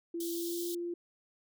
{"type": "tone with pitch glide", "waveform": "sine", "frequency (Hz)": [338.5, 346], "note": ["E4", "F4"], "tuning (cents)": [46, -16], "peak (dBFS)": -34, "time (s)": [0.14, 0.94], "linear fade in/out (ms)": 5, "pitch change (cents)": 38, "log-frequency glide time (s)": [0.33, 0.64]}
{"type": "high-pass noise", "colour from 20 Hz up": "white", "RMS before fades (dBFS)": -42, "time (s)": [0.2, 0.75], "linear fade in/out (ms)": 5, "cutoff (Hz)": 3100, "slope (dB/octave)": 96}
{"effects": []}